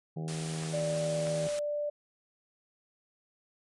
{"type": "harmonic tone", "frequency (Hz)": 79.6, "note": "D#2", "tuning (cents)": 40, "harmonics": [2, 3, 4, 5, 6, 7, 8, 9, 10], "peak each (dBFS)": [-34, -50, -48, -45, -50, -53, -55, -51, -54], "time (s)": [0.16, 1.48], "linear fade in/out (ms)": 10}
{"type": "low-pass noise", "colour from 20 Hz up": "white", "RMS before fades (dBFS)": -44, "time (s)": [0.28, 1.59], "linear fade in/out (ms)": 0, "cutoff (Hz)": 10000, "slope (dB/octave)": 96}
{"type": "clicks", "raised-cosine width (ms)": 0.3, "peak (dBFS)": -27, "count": 3, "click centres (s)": [0.635, 1.27, 1.488]}
{"type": "tone", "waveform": "sine", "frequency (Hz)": 589, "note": "D5", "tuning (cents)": 5, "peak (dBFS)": -30, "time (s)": [0.73, 1.9], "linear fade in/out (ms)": 10}
{"effects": []}